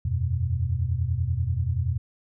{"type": "chord", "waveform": "sine", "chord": "E suspended second", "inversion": "none", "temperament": "just", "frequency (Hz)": [82.41, 92.71, 123.61], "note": ["E2", "F#2", "B2"], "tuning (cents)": [0, 4, 2], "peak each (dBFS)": -27, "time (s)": [0.05, 1.98], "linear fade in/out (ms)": 5, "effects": []}